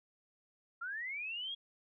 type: linear sweep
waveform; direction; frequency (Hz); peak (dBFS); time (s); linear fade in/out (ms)
sine; up; 1345 to 3331; -38; 0.81-1.55; 10
effects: none